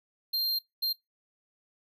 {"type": "tone bursts at uneven times", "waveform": "square", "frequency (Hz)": 4186, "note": "C8", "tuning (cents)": 0, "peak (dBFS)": -27, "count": 2, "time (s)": [[0.33, 0.59], [0.82, 0.93]], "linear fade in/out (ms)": 10, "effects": ["noise-tail reverb RT60 0.2 s tail -23 dB re dry"]}